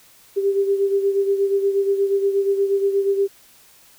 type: beating tone pair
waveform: sine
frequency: 394.4 / 402.8 Hz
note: G4 / G4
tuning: +11 / +47 cents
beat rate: 8.4 Hz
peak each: -17 / -24 dBFS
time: 0.36-3.28 s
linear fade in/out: 20 ms
effects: white hiss -51 dBFS RMS until 3.98 s